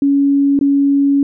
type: tone with dropouts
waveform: sine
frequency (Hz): 280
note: C#4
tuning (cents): +18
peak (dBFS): -9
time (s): 0.02-1.23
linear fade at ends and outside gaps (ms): 2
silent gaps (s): 0.591-0.611
effects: none